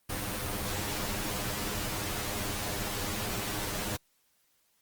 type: noise with comb filter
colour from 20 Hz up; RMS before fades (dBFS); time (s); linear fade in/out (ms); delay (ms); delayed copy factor
pink; -34; 0.09-3.97; 10; 9.8; +0.8
effects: white hiss -71 dBFS RMS until 4.81 s + Opus 32 kbps